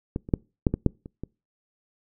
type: clicks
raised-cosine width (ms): 3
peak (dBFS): -14 / -25 / -6 / -6 / -11 / -6 / -26 / -20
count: 8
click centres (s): 0.161 / 0.289 / 0.338 / 0.668 / 0.74 / 0.863 / 1.059 / 1.236
effects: noise-tail reverb RT60 0.3 s tail -26 dB re dry